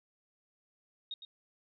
sine tone with echo, 3729 Hz, A#7, in tune, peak -37 dBFS, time 1.11-1.14 s, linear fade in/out 2 ms, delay 110 ms, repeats 1, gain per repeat -9 dB, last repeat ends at 1.25 s, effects none

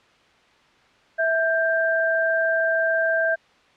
sine tone pair together, 654 / 1580.4 Hz, E5 / G6, -14 / +14 cents, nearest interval octave + minor third, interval 1528 cents, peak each -21 dBFS, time 1.18-3.36 s, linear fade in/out 20 ms, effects white hiss -56 dBFS RMS until 3.76 s + low-pass 3000 Hz 12 dB/octave

